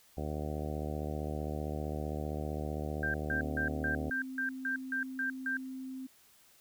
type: harmonic tone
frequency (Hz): 75.4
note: D2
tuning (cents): +46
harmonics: 1 / 2 / 3 / 4 / 5 / 6 / 7 / 8 / 9 / 10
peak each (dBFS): -38 / -41 / -43 / -44 / -45 / -46 / -46 / -47 / -48 / -48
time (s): 0.17-4.1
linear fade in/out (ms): 5
type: tone bursts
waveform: sine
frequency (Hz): 1576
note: G6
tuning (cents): +9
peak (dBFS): -31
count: 10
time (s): 3.03-5.57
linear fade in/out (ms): 2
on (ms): 110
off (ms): 160
type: tone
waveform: sine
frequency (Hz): 261.6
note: C4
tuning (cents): 0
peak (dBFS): -39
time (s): 3.31-6.07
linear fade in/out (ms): 10
effects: white hiss -63 dBFS RMS until 6.6 s